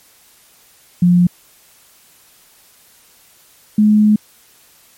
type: tone pair in turn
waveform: sine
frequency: 176.7 / 211.8 Hz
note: F3 / G#3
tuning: +21 / +34 cents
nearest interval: minor third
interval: 313 cents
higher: second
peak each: -7 dBFS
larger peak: neither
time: 1.02-1.27 / 3.78-4.16 s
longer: second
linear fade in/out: 5 ms
effects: white hiss -49 dBFS RMS until 4.97 s + MP3 64 kbps

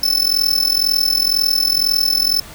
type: tone with amplitude modulation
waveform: 45% pulse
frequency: 5274 Hz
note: E8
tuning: in tune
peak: -10 dBFS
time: 0.03-2.4 s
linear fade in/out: 5 ms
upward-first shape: sine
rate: 42 Hz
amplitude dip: 85%
effects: pink hiss -37 dBFS RMS until 2.54 s

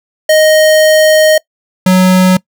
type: tone pair in turn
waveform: square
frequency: 622.3 / 185.01 Hz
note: D#5 / F#3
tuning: 0 / 0 cents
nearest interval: octave + major sixth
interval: 2100 cents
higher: first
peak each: -5 dBFS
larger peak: neither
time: 0.29-1.38 / 1.86-2.37 s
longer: first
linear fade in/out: 5 ms
effects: noise-tail reverb RT60 0.1 s tail -23 dB re dry

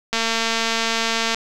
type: click train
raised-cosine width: 0.2 ms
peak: -4 dBFS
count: 277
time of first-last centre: 0.13-1.346 s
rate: 227 Hz
effects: none

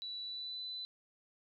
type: tone with pitch glide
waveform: sine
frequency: 3946 to 4001 Hz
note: B7 to B7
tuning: -2 to +22 cents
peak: -40 dBFS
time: 0.02-0.85 s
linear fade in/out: 0 ms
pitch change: +24 cents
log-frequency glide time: 0.22-0.61 s
effects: none

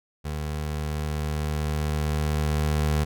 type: tone with level ramp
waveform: 25% pulse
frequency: 75.6 Hz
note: D#2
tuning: 49 cents flat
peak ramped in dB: -25 to -17 dBFS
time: 0.24-3.05 s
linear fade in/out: 20 ms
effects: none

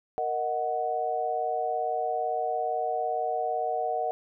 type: chord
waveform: sine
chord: D# minor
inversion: second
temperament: equal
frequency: 466.2 / 622.3 / 740 Hz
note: A#4 / D#5 / F#5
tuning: 0 / 0 / 0 cents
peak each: -33 / -32 / -28 dBFS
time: 0.18-4.11 s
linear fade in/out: 0 ms
effects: none

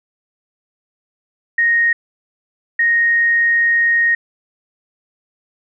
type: tone bursts at uneven times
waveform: sine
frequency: 1864.7 Hz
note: A#6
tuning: in tune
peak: -11 dBFS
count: 2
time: 1.58-1.93 / 2.79-4.15 s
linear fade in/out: 5 ms
effects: none

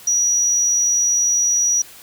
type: tone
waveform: sine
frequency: 5810 Hz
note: F#8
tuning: 32 cents flat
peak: -14 dBFS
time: 0.07-1.82 s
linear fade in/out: 5 ms
effects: white hiss -42 dBFS RMS until 2.02 s

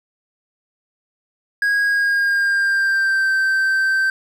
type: tone with pitch glide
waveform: triangle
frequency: 1644 to 1556.2 Hz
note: G#6 to G6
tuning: -18 to -13 cents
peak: -13 dBFS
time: 1.62-4.1 s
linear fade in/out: 2 ms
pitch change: -95 cents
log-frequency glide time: 1.84-3.32 s
effects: none

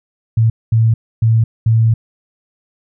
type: tone bursts at uneven times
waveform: sine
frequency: 112.9 Hz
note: A2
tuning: 45 cents sharp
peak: -8 dBFS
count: 4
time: 0.37-0.5 / 0.72-0.94 / 1.22-1.44 / 1.66-1.94 s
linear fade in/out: 5 ms
effects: none

